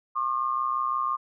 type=tone pair together; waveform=sine; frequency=1075.2 / 1201 Hz; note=C6 / D6; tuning=+47 / +38 cents; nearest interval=major second; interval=191 cents; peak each=-27 dBFS; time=0.15-1.17 s; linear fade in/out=20 ms; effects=none